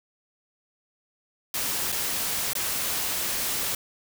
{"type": "noise with dropouts", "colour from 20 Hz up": "white", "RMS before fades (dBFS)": -28, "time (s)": [1.54, 3.75], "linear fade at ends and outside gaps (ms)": 2, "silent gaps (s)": [[1.92, 1.924], [2.533, 2.552]], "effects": []}